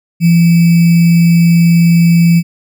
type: tone with sample-and-hold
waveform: sine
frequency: 169.3 Hz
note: E3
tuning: 46 cents sharp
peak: -4 dBFS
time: 0.2-2.43 s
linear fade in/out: 50 ms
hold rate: 2450 Hz
effects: none